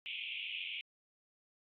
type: band-pass noise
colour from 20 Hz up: pink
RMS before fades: -42 dBFS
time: 0.06-0.81 s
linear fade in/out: 0 ms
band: 2300 to 3300 Hz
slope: 96 dB/octave
effects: AAC 48 kbps